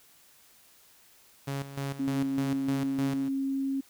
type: tone with tremolo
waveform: sawtooth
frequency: 138.59 Hz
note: C#3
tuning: in tune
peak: -27 dBFS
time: 1.47-3.29 s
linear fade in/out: 10 ms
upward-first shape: square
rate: 3.3 Hz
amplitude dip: 70%
type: tone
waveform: sine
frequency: 271.1 Hz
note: C#4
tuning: 38 cents flat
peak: -27 dBFS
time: 1.99-3.81 s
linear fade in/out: 10 ms
effects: white hiss -59 dBFS RMS until 3.89 s